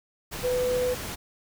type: tone in noise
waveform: sine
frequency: 499.3 Hz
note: B4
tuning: 19 cents sharp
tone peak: -23 dBFS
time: 0.43-0.95 s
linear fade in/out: 20 ms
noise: pink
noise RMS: -35 dBFS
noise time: 0.31-1.16 s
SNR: +9 dB
effects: none